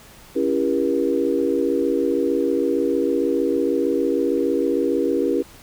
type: chord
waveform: sine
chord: C# diminished seventh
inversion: none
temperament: just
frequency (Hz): 277.2 / 332.6 / 399.1 / 479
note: C#4 / E4 / G4 / Bb4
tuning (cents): 0 / +16 / +31 / +47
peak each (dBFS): -23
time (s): 0.35-5.43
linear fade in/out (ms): 20
effects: pink hiss -46 dBFS RMS until 5.62 s